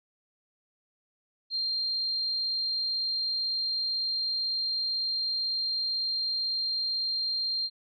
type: tone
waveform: sine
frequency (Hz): 4186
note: C8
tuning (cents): 0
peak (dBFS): -27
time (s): 1.5-7.7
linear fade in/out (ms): 50
effects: none